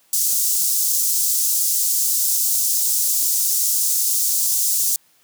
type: high-pass noise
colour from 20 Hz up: pink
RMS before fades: -19 dBFS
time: 0.13-4.96 s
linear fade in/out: 2 ms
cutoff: 6100 Hz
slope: 24 dB/octave
effects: white hiss -58 dBFS RMS until 5.23 s + high-pass 80 Hz 12 dB/octave